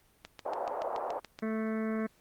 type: click train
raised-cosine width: 0.2 ms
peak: -25 dBFS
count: 9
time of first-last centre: 0.25-1.39 s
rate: 7.02 Hz
type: band-pass noise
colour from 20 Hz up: pink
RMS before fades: -35 dBFS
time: 0.45-1.2 s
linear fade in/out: 10 ms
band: 540 to 910 Hz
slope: 24 dB/octave
type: harmonic tone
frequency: 220 Hz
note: A3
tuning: in tune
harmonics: 1 / 2 / 3 / 5 / 6 / 7 / 8 / 9 / 10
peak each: -31 / -37 / -41 / -45 / -47 / -48 / -49 / -50 / -51 dBFS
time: 1.42-2.07 s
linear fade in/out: 10 ms
effects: pink hiss -66 dBFS RMS until 2.2 s + Opus 32 kbps